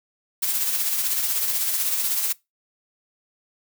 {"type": "noise with tremolo", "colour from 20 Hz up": "blue", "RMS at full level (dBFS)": -22, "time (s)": [0.42, 2.33], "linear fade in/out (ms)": 10, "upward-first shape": "sine", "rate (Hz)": 16, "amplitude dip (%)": 40, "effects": ["noise-tail reverb RT60 0.2 s tail -22 dB re dry"]}